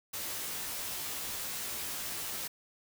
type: noise with comb filter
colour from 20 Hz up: white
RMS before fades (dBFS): -38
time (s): 0.13-2.48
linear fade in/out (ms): 10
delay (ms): 16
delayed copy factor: -0.7
effects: none